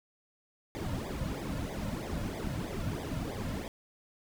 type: noise with flanger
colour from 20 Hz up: brown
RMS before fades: -36 dBFS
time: 0.75-3.68 s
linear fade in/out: 0 ms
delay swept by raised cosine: 0.7 to 2.6 ms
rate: 3.1 Hz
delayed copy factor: -0.9
effects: none